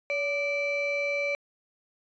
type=ring-modulated tone; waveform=triangle; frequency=880 Hz; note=A5; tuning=in tune; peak=-21 dBFS; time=0.1-1.35 s; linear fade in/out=0 ms; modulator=1450 Hz; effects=resampled to 16000 Hz